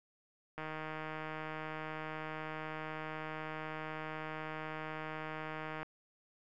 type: click train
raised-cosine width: 0.5 ms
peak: -27 dBFS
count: 820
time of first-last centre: 0.58-5.83 s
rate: 156 Hz
effects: none